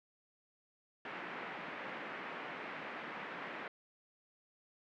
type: band-pass noise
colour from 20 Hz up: white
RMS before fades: -45 dBFS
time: 1.05-3.68 s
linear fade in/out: 2 ms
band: 170 to 2200 Hz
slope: 24 dB/octave
effects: none